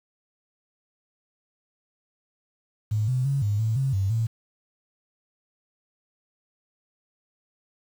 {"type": "tone with pitch steps", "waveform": "sine", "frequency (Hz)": [107, 127.6, 138.6, 103.2, 111.1, 134.5, 97.2, 113.3], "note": ["A2", "C3", "C#3", "G#2", "A2", "C3", "G2", "A#2"], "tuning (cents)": [-48, -43, 0, -10, 17, 48, -14, -49], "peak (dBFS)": -21, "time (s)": [2.91, 4.27], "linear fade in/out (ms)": 10, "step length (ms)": 170, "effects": ["8-bit"]}